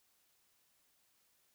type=silence; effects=white hiss -74 dBFS RMS until 1.54 s